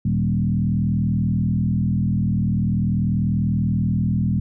sine tone with frequency modulation, 155.56 Hz, D#3, in tune, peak -17 dBFS, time 0.05-4.4 s, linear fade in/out 5 ms, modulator 40.4 Hz, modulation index 1.7, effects none

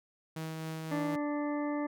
sawtooth tone with tremolo, 159.7 Hz, D#3, 45 cents sharp, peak -32 dBFS, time 0.36-1.16 s, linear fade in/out 5 ms, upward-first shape triangle, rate 3.8 Hz, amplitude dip 25%
harmonic tone, 293.5 Hz, D4, 1 cent flat, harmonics 1 / 2 / 3 / 4 / 6 / 7, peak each -32 / -38 / -42 / -44 / -48 / -49 dBFS, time 0.91-1.87 s, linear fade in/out 10 ms
effects none

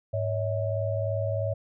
sine tone cluster, 104.3 / 560 / 643 Hz, G#2 / C#5 / E5, +8 / +18 / -43 cents, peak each -28 / -30 / -32 dBFS, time 0.13-1.54 s, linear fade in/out 10 ms, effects none

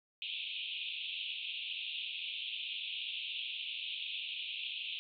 pink band-pass noise, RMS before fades -41 dBFS, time 0.22-4.99 s, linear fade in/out 0 ms, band 2500 to 3700 Hz, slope 96 dB/octave, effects none

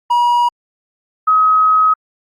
triangle / sine tone pair in turn, 961 / 1269.9 Hz, B5 / D#6, -48 / +35 cents, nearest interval perfect fourth, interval 483 cents, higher second, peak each -8 dBFS, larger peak neither, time 0.1-0.49 / 1.27-1.94 s, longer second, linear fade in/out 10 ms, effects Opus 48 kbps

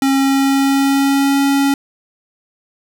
square tone with pitch glide, 271.4 to 277.6 Hz, C#4 to C#4, -36 to +3 cents, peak -12 dBFS, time 0.02-1.74 s, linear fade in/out 2 ms, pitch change +39 cents, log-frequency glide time 0.15-1.4 s, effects none

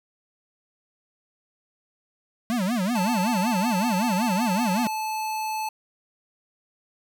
square tone with vibrato, 211.6 Hz, G#3, 33 cents sharp, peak -23 dBFS, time 2.5-4.87 s, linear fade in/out 0 ms, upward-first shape sine, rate 5.3 Hz, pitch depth 280 cents each way
square tone with pitch glide, 880 to 869.4 Hz, A5 to A5, 0 to -21 cents, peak -27 dBFS, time 2.95-5.69 s, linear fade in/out 5 ms, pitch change -21 cents, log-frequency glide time 4.5-4.85 s
effects none

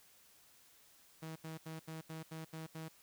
sawtooth tone bursts, 160 Hz, D#3, 49 cents sharp, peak -40 dBFS, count 8, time 1.22-2.886 s, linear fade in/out 10 ms, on 140 ms, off 78 ms, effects white hiss -65 dBFS RMS until 3.02 s

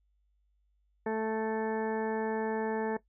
harmonic tone, 220 Hz, A3, in tune, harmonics 1 / 2 / 3 / 4 / 5 / 6 / 7 / 8 / 10, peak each -35 / -31 / -41 / -37 / -51 / -53 / -50 / -43 / -54 dBFS, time 1.06-2.97 s, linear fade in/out 5 ms, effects noise-tail reverb RT60 0.1 s tail -17 dB re dry + added 50 Hz sine -69 dBFS peak until 3.08 s

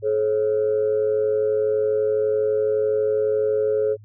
sine tone pair together, 429.1 / 541.1 Hz, A4 / C#5, -43 / -42 cents, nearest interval major third, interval 401 cents, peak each -18 / -23 dBFS, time 0.02-3.97 s, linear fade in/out 50 ms, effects tanh soft clip ceiling -12 dBFS + added 105 Hz sine -43 dBFS peak until 4.04 s

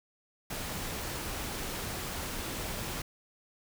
pink noise, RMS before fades -37 dBFS, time 0.5-3.02 s, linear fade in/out 5 ms, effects none

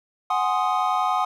triangle chord, Ab dominant seventh, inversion third, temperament equal, 740 / 830.6 / 1046.5 / 1244.5 Hz, Gb5 / Ab5 / C6 / Eb6, 0 / 0 / 0 / 0 cents, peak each -22 / -25 / -25 / -23 dBFS, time 0.3-1.25 s, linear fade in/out 5 ms, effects none

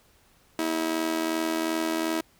sawtooth tone with amplitude modulation, 322.4 Hz, E4, 38 cents flat, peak -18 dBFS, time 0.59-2.21 s, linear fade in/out 2 ms, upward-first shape sine, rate 82.7 Hz, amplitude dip 75%, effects pink hiss -61 dBFS RMS until 2.39 s

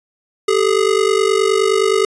square ring-modulated tone, 414.2 Hz, G#4, 5 cents flat, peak -10 dBFS, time 0.48-2.05 s, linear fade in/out 2 ms, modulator 24.8 Hz, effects resampled to 22050 Hz

